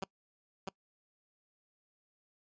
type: tone with echo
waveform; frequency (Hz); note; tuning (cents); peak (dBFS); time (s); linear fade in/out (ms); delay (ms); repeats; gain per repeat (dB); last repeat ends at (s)
10% pulse; 191.7; G3; -38; -27; 0.02-0.04; 2; 650; 1; -2; 0.69
effects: noise-tail reverb RT60 0.1 s tail -25 dB re dry + resampled to 16000 Hz